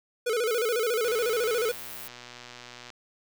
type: tone with vibrato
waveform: square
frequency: 460 Hz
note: A#4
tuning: 23 cents flat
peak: -25 dBFS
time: 0.26-1.72 s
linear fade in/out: 10 ms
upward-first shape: square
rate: 14 Hz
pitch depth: 100 cents each way
type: noise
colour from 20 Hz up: violet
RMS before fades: -41 dBFS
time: 0.46-2.08 s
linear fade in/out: 5 ms
type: click train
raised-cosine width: 0.2 ms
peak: -26 dBFS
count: 227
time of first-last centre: 1.05-2.902 s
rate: 122 Hz
effects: none